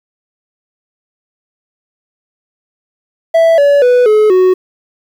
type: tone with pitch steps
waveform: triangle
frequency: 659.3 / 570.6 / 493.9 / 427.5 / 370 Hz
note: E5 / C#5 / B4 / A4 / F#4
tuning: 0 / +50 / 0 / -50 / 0 cents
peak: -3 dBFS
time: 3.34-4.54 s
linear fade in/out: 10 ms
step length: 240 ms
effects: 7-bit